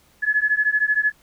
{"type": "beating tone pair", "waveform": "sine", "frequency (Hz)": [1700, 1713], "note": ["G#6", "A6"], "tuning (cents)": [40, -47], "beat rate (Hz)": 13, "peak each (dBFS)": -20, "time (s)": [0.22, 1.12], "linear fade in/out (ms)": 20, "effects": ["pink hiss -57 dBFS RMS until 1.22 s"]}